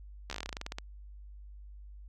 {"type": "slowing click train", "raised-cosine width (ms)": 0.2, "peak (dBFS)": -20, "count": 16, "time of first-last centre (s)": [0.3, 0.785], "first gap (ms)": 13, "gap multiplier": 1.12, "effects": ["added 50 Hz sine -46 dBFS peak until 2.08 s"]}